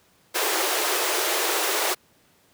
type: high-pass noise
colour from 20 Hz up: pink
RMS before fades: -24 dBFS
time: 0.34-1.95 s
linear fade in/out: 20 ms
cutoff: 330 Hz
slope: 96 dB/octave
effects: pink hiss -60 dBFS RMS until 2.53 s + high-pass 100 Hz 12 dB/octave